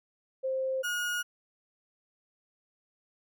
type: tone pair in turn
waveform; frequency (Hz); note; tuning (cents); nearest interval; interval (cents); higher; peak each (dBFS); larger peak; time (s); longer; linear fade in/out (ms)
sine / 35% pulse; 526 / 1441.2; C5 / F#6; +9 / -46; octave + perfect fourth; 1745; second; -28; neither; 0.43-0.83 / 0.83-1.23; neither; 20
effects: none